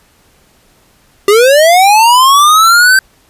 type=linear sweep; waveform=square; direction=up; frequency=392 to 1564 Hz; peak=-4 dBFS; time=1.28-2.99 s; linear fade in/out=2 ms; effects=pink hiss -49 dBFS RMS until 3.29 s + resampled to 32000 Hz